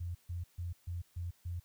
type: tone bursts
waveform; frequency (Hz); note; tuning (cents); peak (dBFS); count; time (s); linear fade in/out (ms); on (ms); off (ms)
sine; 87; F2; -6; -36; 6; 0-1.6; 10; 150; 140
effects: white hiss -69 dBFS RMS until 1.64 s